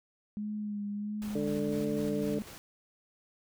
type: tone with vibrato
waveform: sine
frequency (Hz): 207.7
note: G#3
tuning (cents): 0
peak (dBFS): -33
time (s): 0.37-2.42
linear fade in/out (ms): 0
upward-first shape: sine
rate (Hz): 1.5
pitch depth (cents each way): 30
type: noise with tremolo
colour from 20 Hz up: pink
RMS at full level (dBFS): -47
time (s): 1.22-2.58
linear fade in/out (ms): 0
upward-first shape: square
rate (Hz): 4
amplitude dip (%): 35
type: harmonic tone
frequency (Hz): 146.83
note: D3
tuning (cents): 0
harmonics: 1 / 2 / 3 / 4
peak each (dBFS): -40 / -34 / -34 / -39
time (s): 1.35-2.39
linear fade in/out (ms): 2
effects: none